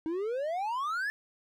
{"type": "exponential sweep", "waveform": "triangle", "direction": "up", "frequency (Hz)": [310, 1772], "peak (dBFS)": -28, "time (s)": [0.06, 1.1], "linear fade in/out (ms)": 0, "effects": []}